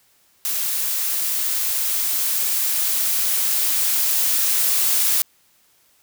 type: noise with level ramp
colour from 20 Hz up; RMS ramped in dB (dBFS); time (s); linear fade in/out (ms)
blue; -23 to -18; 0.45-5.22; 0
effects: white hiss -59 dBFS RMS until 6.02 s